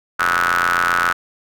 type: ring-modulated tone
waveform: sawtooth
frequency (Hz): 87.31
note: F2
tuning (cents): 0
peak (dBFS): -8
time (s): 0.19-1.13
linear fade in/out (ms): 10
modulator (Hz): 1380
effects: none